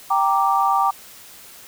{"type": "chord", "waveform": "sine", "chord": "G minor", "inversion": "none", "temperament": "equal", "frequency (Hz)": [784, 932.3, 1174.7], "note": ["G5", "Bb5", "D6"], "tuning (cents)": [0, 0, 0], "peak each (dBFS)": [-19, -21, -19], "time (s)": [0.1, 0.91], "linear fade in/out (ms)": 10, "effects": ["white hiss -43 dBFS RMS until 1.67 s"]}